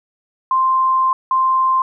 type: tone pair in turn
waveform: sine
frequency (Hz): 1046.5 / 1046.5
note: C6 / C6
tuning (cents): 0 / 0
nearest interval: unison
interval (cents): 0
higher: neither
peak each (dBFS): -12 / -12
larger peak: neither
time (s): 0.51-1.13 / 1.31-1.82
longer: first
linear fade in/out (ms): 2
effects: none